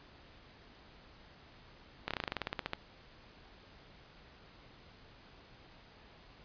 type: slowing click train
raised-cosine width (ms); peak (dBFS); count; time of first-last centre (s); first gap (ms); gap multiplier
0.3; -18; 15; 2.08-2.734; 27; 1.08
effects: pink hiss -58 dBFS RMS until 6.44 s + resampled to 11025 Hz